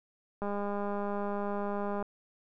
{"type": "click train", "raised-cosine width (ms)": 1, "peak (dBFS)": -22, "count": 327, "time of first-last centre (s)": [0.42, 2.026], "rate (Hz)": 203, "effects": []}